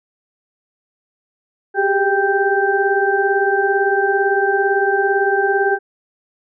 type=tone cluster; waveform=sine; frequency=387.6 / 405.4 / 790 / 1565 Hz; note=G4 / G#4 / G5 / G6; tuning=-20 / -42 / +13 / -3 cents; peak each=-19 dBFS; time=1.74-5.79 s; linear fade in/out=50 ms; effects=none